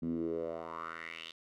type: tone with band-pass filter sweep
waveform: 10% pulse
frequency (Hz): 82.41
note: E2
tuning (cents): 0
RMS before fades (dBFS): -39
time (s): 0.02-1.32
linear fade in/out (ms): 10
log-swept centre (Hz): 210 to 3500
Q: 4.5
effects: none